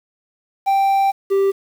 triangle tone pair in turn, 784 / 392 Hz, G5 / G4, 0 / 0 cents, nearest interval octave, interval 1200 cents, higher first, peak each -11 dBFS, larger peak neither, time 0.66-1.12 / 1.3-1.52 s, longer first, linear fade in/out 20 ms, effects 7-bit

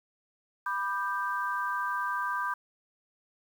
sine chord, G major, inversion first, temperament equal with one note detuned, 987.8 / 1193.1 / 1568 Hz, B5 / D6 / G6, 0 / +27 / 0 cents, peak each -33 / -33 / -33 dBFS, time 0.66-2.54 s, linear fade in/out 5 ms, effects 9-bit

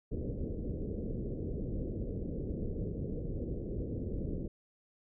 pink low-pass noise, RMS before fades -37 dBFS, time 0.11-4.48 s, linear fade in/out 10 ms, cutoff 510 Hz, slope 48 dB/octave, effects none

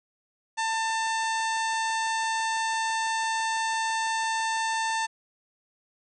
harmonic tone with a mistuned harmonic, 894 Hz, A5, 27 cents sharp, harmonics 1 / 2 / 3 / 4 / 5 / 6 / 7 / 8 / 9 / 10, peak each -27 / -31 / -38 / -39 / -40 / -46 / -40 / -46 / -42 / -49 dBFS, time 0.57-5.07 s, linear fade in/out 20 ms, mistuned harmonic 8, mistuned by -43 cents, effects none

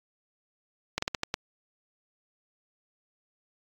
slowing click train, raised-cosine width 0.2 ms, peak -10 dBFS, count 6, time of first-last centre 0.98-1.341 s, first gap 44 ms, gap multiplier 1.25, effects AAC 64 kbps

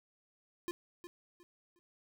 square tone with echo, 349.2 Hz, F4, in tune, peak -36 dBFS, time 0.68-0.71 s, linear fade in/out 0 ms, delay 360 ms, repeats 3, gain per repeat -11 dB, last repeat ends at 1.79 s, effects none

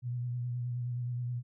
sine tone with vibrato, 122.2 Hz, B2, 18 cents flat, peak -32 dBFS, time 0.02-1.43 s, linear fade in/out 50 ms, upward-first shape sine, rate 9.5 Hz, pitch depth 29 cents each way, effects none

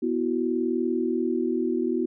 sine chord, B suspended fourth, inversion none, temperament equal, 246.9 / 329.6 / 370 Hz, B3 / E4 / F#4, 0 / 0 / 0 cents, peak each -27 dBFS, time 0.02-2.06 s, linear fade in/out 10 ms, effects none

